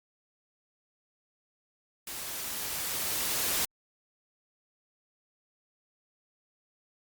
white noise with level ramp, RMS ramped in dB -39 to -28 dBFS, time 2.07-3.65 s, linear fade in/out 2 ms, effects Opus 48 kbps

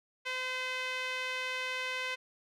sawtooth tone with band-pass filter, 512 Hz, C5, 38 cents flat, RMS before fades -36 dBFS, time 0.25-2.16 s, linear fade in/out 20 ms, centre 2400 Hz, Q 1.8, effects none

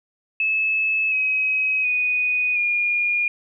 sine tone with pitch steps, 2600 / 2541 / 2483 / 2426 Hz, E7 / D#7 / D#7 / D#7, -24 / +36 / -4 / -44 cents, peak -18 dBFS, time 0.4-3.28 s, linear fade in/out 2 ms, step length 720 ms, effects none

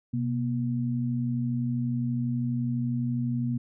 sine tone pair together, 127.08 / 239.2 Hz, B2 / A#3, +50 / +45 cents, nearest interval major seventh, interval 1095 cents, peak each -28 dBFS, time 0.13-3.58 s, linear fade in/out 10 ms, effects none

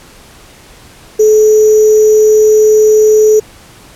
sine tone with sample-and-hold, 429.8 Hz, A4, 41 cents flat, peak -3 dBFS, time 1.19-3.4 s, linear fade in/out 10 ms, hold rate 6300 Hz, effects pink hiss -38 dBFS RMS until 3.95 s + low-pass 12000 Hz 12 dB/octave

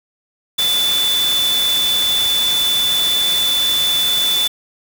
sine tone in noise, 3492 Hz, A7, 14 cents flat, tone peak -14 dBFS, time 0.58-4.48 s, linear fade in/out 10 ms, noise white, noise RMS -23 dBFS, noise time 0.58-4.48 s, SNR +6 dB, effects none

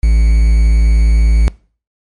triangle tone with quantisation, 55 Hz, A1, in tune, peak -4 dBFS, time 0.03-1.48 s, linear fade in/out 0 ms, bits 5, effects noise-tail reverb RT60 0.4 s tail -22 dB re dry + MP3 48 kbps

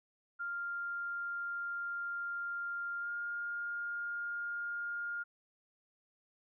sine tone with pitch glide, 1396.9 to 1412.3 Hz, F6 to F6, 0 to +19 cents, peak -36 dBFS, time 0.39-5.24 s, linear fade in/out 20 ms, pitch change +19 cents, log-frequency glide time 3-3.09 s, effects none

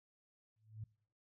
sine tone with exponential growth, 108.8 Hz, A2, 19 cents flat, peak -40 dBFS, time 0.56-0.84 s, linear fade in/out 5 ms, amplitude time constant 59 ms, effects noise-tail reverb RT60 0.6 s tail -24 dB re dry

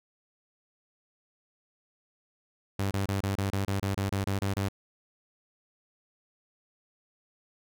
sawtooth tone bursts, 98.3 Hz, G2, 5 cents sharp, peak -23 dBFS, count 13, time 2.79-4.686 s, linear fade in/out 5 ms, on 120 ms, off 28 ms, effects none

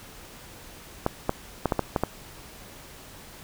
clicks, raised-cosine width 1 ms, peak -8 dBFS, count 7, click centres 1.064 / 1.294 / 1.657 / 1.722 / 1.793 / 1.962 / 2.036 s, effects pink hiss -46 dBFS RMS until 3.43 s

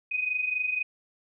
sine tone pair together, 2478 / 2502 Hz, D#7 / D#7, -8 / +9 cents, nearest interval unison, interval 17 cents, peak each -32 / -27 dBFS, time 0.11-0.83 s, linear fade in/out 10 ms, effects none

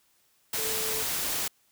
sine tone in noise, 440 Hz, A4, in tune, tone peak -36 dBFS, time 0.58-1.03 s, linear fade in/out 5 ms, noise white, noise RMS -30 dBFS, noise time 0.53-1.48 s, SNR -9 dB, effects white hiss -67 dBFS RMS until 1.71 s

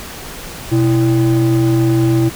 triangle ring-modulated tone, 227.6 Hz, A#3, 41 cents flat, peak -5 dBFS, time 0.71-2.3 s, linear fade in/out 20 ms, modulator 103 Hz, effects pink hiss -30 dBFS RMS until 2.35 s

